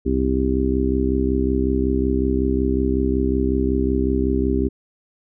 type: harmonic tone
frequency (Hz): 65.41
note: C2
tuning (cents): 0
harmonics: 1 / 2 / 3 / 4 / 5 / 6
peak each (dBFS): -22 / -31 / -27 / -22 / -25 / -23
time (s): 0.05-4.69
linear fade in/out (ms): 20
effects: none